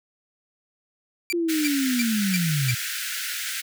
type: tone bursts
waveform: sawtooth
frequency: 2349 Hz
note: D7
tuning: in tune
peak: -20 dBFS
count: 5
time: 1.3-2.71 s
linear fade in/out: 0 ms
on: 26 ms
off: 320 ms
type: linear sweep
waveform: sine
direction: down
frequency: 349.2 to 116.9 Hz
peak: -21 dBFS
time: 1.33-2.75 s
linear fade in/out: 10 ms
type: high-pass noise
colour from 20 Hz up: pink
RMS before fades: -30 dBFS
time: 1.48-3.62 s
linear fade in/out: 20 ms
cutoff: 1400 Hz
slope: 96 dB/octave
effects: none